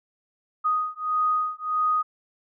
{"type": "beating tone pair", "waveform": "sine", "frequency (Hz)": [1244.5, 1246.1], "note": ["D#6", "D#6"], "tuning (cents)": [0, 2], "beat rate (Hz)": 1.6, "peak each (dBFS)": -25, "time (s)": [0.64, 2.03], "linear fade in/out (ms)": 20, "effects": []}